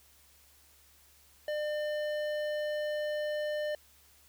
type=tone with hard clipping; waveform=sine; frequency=600 Hz; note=D5; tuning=37 cents sharp; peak=-33 dBFS; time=1.48-3.75 s; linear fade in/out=2 ms; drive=12 dB; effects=added 71 Hz sine -67 dBFS peak until 4.28 s + white hiss -62 dBFS RMS until 4.28 s